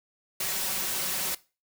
white noise with comb filter, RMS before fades -30 dBFS, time 0.4-1.35 s, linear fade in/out 5 ms, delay 5.3 ms, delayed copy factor +0.75, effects noise-tail reverb RT60 0.3 s tail -19 dB re dry

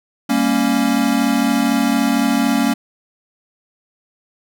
square chord, G diminished, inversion none, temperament equal with one note detuned, 199.54 / 233.1 / 277.2 Hz, G3 / Bb3 / Db4, +31 / 0 / 0 cents, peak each -23 / -18 / -18 dBFS, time 0.29-2.74 s, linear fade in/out 10 ms, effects none

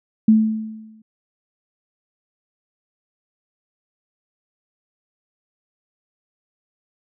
sine tone with exponential decay, 218.7 Hz, A3, 10 cents flat, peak -7 dBFS, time 0.28-1.02 s, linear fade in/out 5 ms, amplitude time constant 160 ms, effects none

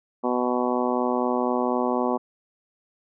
harmonic tone, 124.1 Hz, B2, 9 cents sharp, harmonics 2 / 3 / 4 / 5 / 6 / 7 / 8 / 9, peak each -26 / -28 / -29 / -30 / -31 / -31 / -32 / -33 dBFS, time 0.23-2.18 s, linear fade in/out 20 ms, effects none

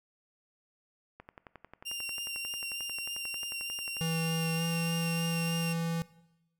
click train, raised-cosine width 0.5 ms, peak -31 dBFS, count 32, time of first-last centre 1.2-3.968 s, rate 11.2 Hz
sawtooth tone with vibrato, 2778 Hz, F7, 10 cents flat, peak -32 dBFS, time 1.85-5.74 s, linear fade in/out 20 ms, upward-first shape sine, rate 3.3 Hz, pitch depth 15 cents each way
square tone with pitch glide, 163.4 to 166.26 Hz, E3 to E3, -15 to +15 cents, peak -31 dBFS, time 4.01-6.02 s, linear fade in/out 0 ms, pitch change +30 cents, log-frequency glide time 4.56-4.63 s
effects noise-tail reverb RT60 0.9 s tail -19 dB re dry

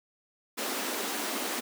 pink high-pass noise, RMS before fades -33 dBFS, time 0.57-1.61 s, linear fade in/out 20 ms, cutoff 210 Hz, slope 96 dB/octave, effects none

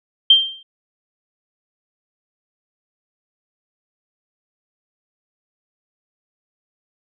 sine tone with exponential decay, 3158 Hz, G7, 12 cents sharp, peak -4 dBFS, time 0.3-0.63 s, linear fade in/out 5 ms, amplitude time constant 70 ms, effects none

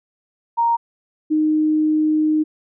sine tone pair in turn, 932.3 / 308.6 Hz, A#5 / D#4, 0 / -14 cents, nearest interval octave + perfect fifth, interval 1914 cents, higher first, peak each -14 dBFS, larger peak neither, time 0.57-0.77 / 1.3-2.44 s, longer second, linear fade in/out 20 ms, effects none

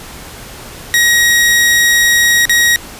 sawtooth tone with dropouts, 1894 Hz, A#6, 27 cents sharp, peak -4 dBFS, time 0.94-2.76 s, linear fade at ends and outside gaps 0 ms, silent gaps 2.454-2.495 s, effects pink hiss -31 dBFS RMS until 2.99 s + resampled to 32000 Hz

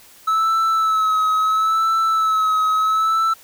triangle tone with vibrato, 1300 Hz, E6, 24 cents flat, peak -13 dBFS, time 0.27-3.34 s, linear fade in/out 10 ms, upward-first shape sine, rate 0.74 Hz, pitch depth 35 cents each way, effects white hiss -47 dBFS RMS until 3.43 s

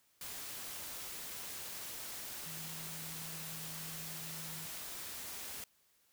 sine tone in noise, 160.6 Hz, E3, 45 cents flat, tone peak -50 dBFS, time 2.46-4.66 s, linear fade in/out 2 ms, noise white, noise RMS -45 dBFS, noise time 0.21-5.64 s, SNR -8 dB, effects white hiss -72 dBFS RMS until 6.12 s

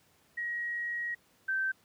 sine tone pair in turn, 1897 / 1552.8 Hz, A#6 / G6, +30 / -17 cents, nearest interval minor third, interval 347 cents, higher first, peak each -32 / -28 dBFS, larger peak second, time 0.37-1.15 / 1.48-1.72 s, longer first, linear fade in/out 10 ms, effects pink hiss -66 dBFS RMS until 1.84 s + high-pass 100 Hz 12 dB/octave

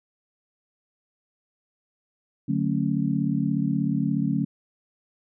sine chord, D major seventh, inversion none, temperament just, 146.83 / 183.54 / 220.2 / 275.3 Hz, D3 / F#3 / A3 / C#4, 0 / -14 / +2 / -12 cents, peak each -27 dBFS, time 2.48-4.45 s, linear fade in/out 10 ms, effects none

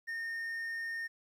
triangle tone, 1831 Hz, A#6, 32 cents flat, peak -34 dBFS, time 0.07-1.08 s, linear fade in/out 20 ms, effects 12-bit

